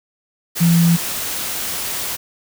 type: tone in noise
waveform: sine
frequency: 169.3 Hz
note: E3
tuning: 46 cents sharp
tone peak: -10 dBFS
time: 0.6-0.97 s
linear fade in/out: 20 ms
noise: white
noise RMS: -24 dBFS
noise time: 0.55-2.17 s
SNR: +11 dB
effects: none